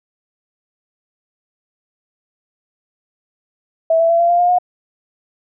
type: tone with pitch steps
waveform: sine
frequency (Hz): 653 / 663.6 / 674.5 / 685.5 / 696.6 / 708 / 719.5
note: E5 / E5 / E5 / F5 / F5 / F5 / F#5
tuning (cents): -17 / +11 / +40 / -32 / -5 / +23 / -49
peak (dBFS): -10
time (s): 3.9-4.586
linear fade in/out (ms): 5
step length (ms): 98
effects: none